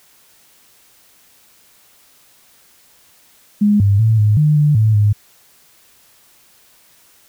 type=tone with pitch steps; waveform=sine; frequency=207 / 100.2 / 111.2 / 105.5 / 151.1 / 148.5 / 109.1 / 104.1 Hz; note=G#3 / G2 / A2 / G#2 / D3 / D3 / A2 / G#2; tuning=-5 / +38 / +19 / +28 / +50 / +20 / -14 / +5 cents; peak=-9 dBFS; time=3.61-5.13 s; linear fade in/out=10 ms; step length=190 ms; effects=white hiss -51 dBFS RMS until 7.28 s